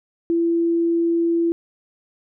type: tone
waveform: sine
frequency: 336.5 Hz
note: E4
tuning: 36 cents sharp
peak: -16 dBFS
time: 0.3-1.52 s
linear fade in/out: 0 ms
effects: none